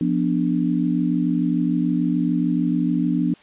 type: chord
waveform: sine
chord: B diminished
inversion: second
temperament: equal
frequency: 174.61 / 246.9 / 293.7 Hz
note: F3 / B3 / D4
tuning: 0 / 0 / 0 cents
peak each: -22 dBFS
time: 0.01-3.34 s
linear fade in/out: 2 ms
effects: white hiss -51 dBFS RMS until 3.42 s + resampled to 8000 Hz